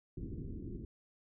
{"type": "low-pass noise", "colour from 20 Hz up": "pink", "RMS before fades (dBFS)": -43, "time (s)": [0.17, 0.85], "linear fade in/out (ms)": 2, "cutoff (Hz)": 380, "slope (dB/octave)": 48, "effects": []}